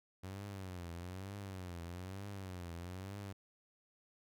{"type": "tone with vibrato", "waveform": "sawtooth", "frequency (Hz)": 92.5, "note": "F#2", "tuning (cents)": 0, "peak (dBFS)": -40, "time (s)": [0.23, 3.33], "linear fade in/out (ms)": 10, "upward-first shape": "triangle", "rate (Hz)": 1.1, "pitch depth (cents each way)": 170, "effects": []}